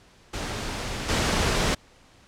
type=noise with level steps; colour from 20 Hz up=pink; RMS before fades=-31 / -23 dBFS; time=0.33-1.75 s; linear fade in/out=10 ms; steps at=1.08 s; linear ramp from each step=20 ms; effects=pink hiss -55 dBFS RMS until 2.27 s + low-pass 7000 Hz 12 dB/octave